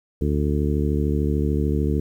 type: harmonic tone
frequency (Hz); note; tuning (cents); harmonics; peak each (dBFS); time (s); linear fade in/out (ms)
73.42; D2; 0; 1 / 2 / 3 / 4 / 5 / 6; -22 / -25 / -27 / -28 / -29 / -30; 0.21-2; 5
effects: 9-bit